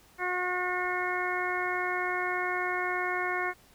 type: harmonic tone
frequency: 361.7 Hz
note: F#4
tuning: 39 cents flat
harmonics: 1 / 2 / 3 / 4 / 5 / 6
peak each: -35 / -35 / -35 / -35 / -35 / -35 dBFS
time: 0.18-3.54 s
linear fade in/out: 50 ms
effects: pink hiss -59 dBFS RMS until 3.74 s